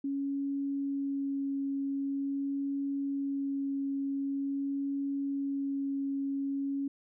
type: tone with vibrato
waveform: sine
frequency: 277.2 Hz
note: C#4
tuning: in tune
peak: -30 dBFS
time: 0.04-6.88 s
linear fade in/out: 5 ms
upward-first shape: sine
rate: 0.45 Hz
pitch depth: 8 cents each way
effects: none